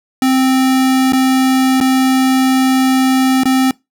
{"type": "tone with dropouts", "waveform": "square", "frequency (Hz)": 261.6, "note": "C4", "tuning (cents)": 0, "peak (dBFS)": -10, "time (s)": [0.22, 3.71], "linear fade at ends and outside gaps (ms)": 2, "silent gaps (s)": [[1.123, 1.132], [1.803, 1.81], [3.435, 3.455]], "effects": ["noise-tail reverb RT60 0.2 s tail -23 dB re dry"]}